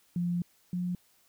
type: tone pair in turn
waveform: sine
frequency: 174.61 / 178.38 Hz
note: F3 / F3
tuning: 0 / +37 cents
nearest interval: unison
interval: 37 cents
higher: second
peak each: -27 / -29 dBFS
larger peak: first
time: 0.16-0.42 / 0.73-0.95 s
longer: first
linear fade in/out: 2 ms
effects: white hiss -66 dBFS RMS until 1.28 s